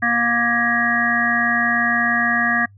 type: harmonic tone with a mistuned harmonic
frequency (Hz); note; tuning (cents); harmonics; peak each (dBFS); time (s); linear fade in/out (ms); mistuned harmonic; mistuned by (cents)
236.6; A#3; +26; 1 / 3 / 5 / 7 / 8; -24 / -25 / -25 / -19 / -21; 0.02-2.66; 10; 5; -16
effects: noise-tail reverb RT60 0.1 s tail -24 dB re dry + added 100 Hz sine -44 dBFS peak until 2.77 s